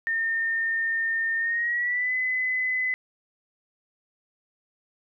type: tone with pitch glide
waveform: sine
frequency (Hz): 1819 to 2018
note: A#6 to B6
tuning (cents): -43 to +37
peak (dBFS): -23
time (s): 0.07-2.94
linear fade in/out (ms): 0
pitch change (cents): +180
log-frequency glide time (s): 1.38-2.14
effects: none